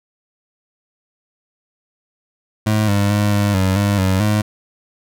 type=tone with pitch steps; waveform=25% pulse; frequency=107.4 / 101.1 / 103.6 / 102.2 / 94.6 / 101.6 / 94.7 / 105.6 Hz; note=A2 / G#2 / G#2 / G#2 / F#2 / G#2 / F#2 / G#2; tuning=-41 / -46 / -4 / -27 / +39 / -38 / +41 / +29 cents; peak=-10 dBFS; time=2.66-4.42 s; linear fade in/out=10 ms; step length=220 ms; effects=none